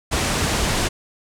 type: low-pass noise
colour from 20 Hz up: pink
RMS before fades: -21 dBFS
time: 0.11-0.89 s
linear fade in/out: 20 ms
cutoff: 9800 Hz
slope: 24 dB/octave
effects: none